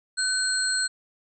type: tone cluster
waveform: sine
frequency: 1508 / 4220 / 8040 Hz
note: F#6 / C8 / B8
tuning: +32 / +14 / +30 cents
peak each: -27 dBFS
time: 0.17-0.88 s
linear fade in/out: 20 ms
effects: none